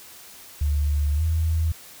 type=tone with pitch glide; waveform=sine; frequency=73 to 80.53 Hz; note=D2 to E2; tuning=-10 to -40 cents; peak=-19 dBFS; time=0.61-1.72 s; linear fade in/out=5 ms; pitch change=+170 cents; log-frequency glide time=1.16-1.22 s; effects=white hiss -45 dBFS RMS until 2 s